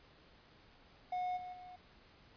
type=tone with level steps; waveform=triangle; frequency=727 Hz; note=F#5; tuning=31 cents flat; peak=-33 / -42 / -48 dBFS; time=1.12-1.76 s; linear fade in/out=5 ms; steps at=1.36 / 1.52 s; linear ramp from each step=20 ms; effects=pink hiss -63 dBFS RMS until 2.36 s + resampled to 11025 Hz